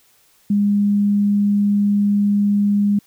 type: tone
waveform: sine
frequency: 203.8 Hz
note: G#3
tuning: 32 cents flat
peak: -13 dBFS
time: 0.5-2.99 s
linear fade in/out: 5 ms
effects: white hiss -56 dBFS RMS until 3.06 s